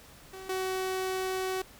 sawtooth tone pair in turn, 379.8 / 375.9 Hz, F#4 / F#4, +45 / +27 cents, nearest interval unison, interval 18 cents, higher first, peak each -38 / -26 dBFS, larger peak second, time 0.33-0.49 / 0.49-1.62 s, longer second, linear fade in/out 5 ms, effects pink hiss -53 dBFS RMS until 1.79 s

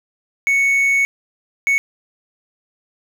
triangle tone bursts at uneven times, 2217 Hz, C#7, in tune, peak -11 dBFS, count 2, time 0.47-1.05 / 1.67-1.78 s, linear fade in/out 0 ms, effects 8-bit

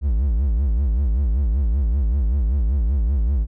triangle tone with vibrato, 61.6 Hz, B1, 4 cents flat, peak -14 dBFS, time 0.01-3.47 s, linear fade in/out 50 ms, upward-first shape sine, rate 5.2 Hz, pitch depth 280 cents each way, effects none

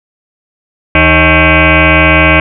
sine tone with frequency modulation, 1100 Hz, C#6, 14 cents flat, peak -3 dBFS, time 0.95-2.4 s, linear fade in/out 2 ms, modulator 235 Hz, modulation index 6.6, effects none

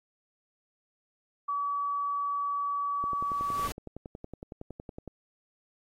sine tone, 1142 Hz, D6, 49 cents flat, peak -28 dBFS, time 1.48-3.68 s, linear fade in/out 10 ms
pink noise with exponential growth, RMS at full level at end -37 dBFS, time 2.93-3.72 s, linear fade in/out 1 ms, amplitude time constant 170 ms
click train, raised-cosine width 2 ms, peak -27 dBFS, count 23, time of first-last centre 3.04-5.077 s, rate 10.8 Hz
effects AAC 48 kbps

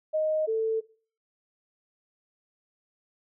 sine tone pair in turn, 622.3 / 444.4 Hz, D#5 / A4, 0 / +17 cents, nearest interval tritone, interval 583 cents, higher first, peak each -23 / -23 dBFS, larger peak neither, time 0.13-0.47 / 0.47-0.81 s, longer neither, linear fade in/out 20 ms, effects noise-tail reverb RT60 0.4 s tail -19 dB re dry

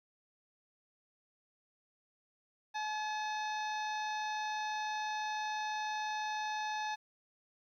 harmonic tone with a mistuned harmonic, 854 Hz, G#5, 48 cents sharp, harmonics 1 / 2 / 3 / 4 / 5 / 6 / 7, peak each -36 / -42 / -47 / -48 / -52 / -56 / -52 dBFS, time 2.74-6.96 s, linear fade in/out 20 ms, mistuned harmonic 4, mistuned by +110 cents, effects 12-bit

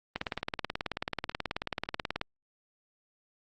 click train, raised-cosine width 0.3 ms, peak -15 dBFS, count 39, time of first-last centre 0.16-2.214 s, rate 18.5 Hz, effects Opus 24 kbps

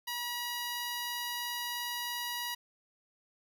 5% pulse tone with notch filter, 963 Hz, B5, 44 cents flat, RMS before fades -37 dBFS, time 0.07-2.55 s, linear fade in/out 10 ms, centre 8100 Hz, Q 0.74, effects 11-bit

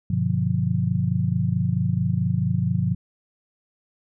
sine chord, G dominant seventh, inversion none, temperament just, 98 / 122.5 / 147 / 176.4 Hz, G2 / B2 / D3 / F3, 0 / -14 / +2 / +18 cents, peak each -26 / -24 / -27 / -24 dBFS, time 0.1-2.95 s, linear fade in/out 5 ms, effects none

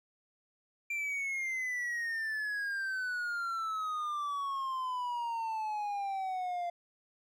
triangle exponential sweep, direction down, 2371 to 691 Hz, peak -31 dBFS, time 0.9-6.7 s, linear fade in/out 5 ms, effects none

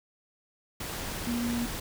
sine tone in noise, 237.6 Hz, A#3, 33 cents sharp, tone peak -28 dBFS, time 1.27-1.66 s, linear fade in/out 5 ms, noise pink, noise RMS -36 dBFS, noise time 0.8-1.8 s, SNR +5 dB, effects none

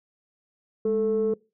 sine tone pair together, 207.5 / 440 Hz, G#3 / A4, -1 / 0 cents, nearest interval octave + minor second, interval 1301 cents, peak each -27 / -20 dBFS, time 0.85-1.34 s, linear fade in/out 5 ms, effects noise-tail reverb RT60 0.3 s tail -24 dB re dry + tanh soft clip ceiling -17 dBFS

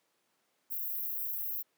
white high-pass noise, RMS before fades -36 dBFS, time 0.7-1.63 s, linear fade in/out 20 ms, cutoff 12000 Hz, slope 96 dB/octave, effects pink hiss -75 dBFS RMS until 1.77 s + high-pass 300 Hz 12 dB/octave

